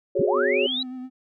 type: chord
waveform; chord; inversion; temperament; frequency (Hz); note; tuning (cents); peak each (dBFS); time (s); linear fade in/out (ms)
sine; F# suspended second; none; equal; 370 / 415.3 / 554.4; F#4 / G#4 / C#5; 0 / 0 / 0; -24; 0.15-0.67; 10
type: linear sweep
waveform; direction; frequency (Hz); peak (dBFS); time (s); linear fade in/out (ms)
sine; up; 92.8 to 4000; -24; 0.19-0.83; 5
type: tone with vibrato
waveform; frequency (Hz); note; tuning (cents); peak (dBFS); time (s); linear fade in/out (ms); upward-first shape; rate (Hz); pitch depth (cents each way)
triangle; 255.1; C4; -44; -30; 0.32-1.1; 50; sine; 8.4; 27
effects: none